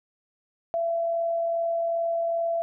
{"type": "tone with amplitude modulation", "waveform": "sine", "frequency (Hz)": 672, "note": "E5", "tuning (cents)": 33, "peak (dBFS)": -22, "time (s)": [0.74, 2.62], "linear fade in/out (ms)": 0, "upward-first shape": "sine", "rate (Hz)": 42.5, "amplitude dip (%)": 25, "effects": []}